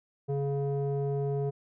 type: tone with low-pass filter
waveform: square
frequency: 140.1 Hz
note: C#3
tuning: 19 cents sharp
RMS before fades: -30 dBFS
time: 0.28-1.51 s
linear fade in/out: 20 ms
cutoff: 530 Hz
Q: 8.5
effects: none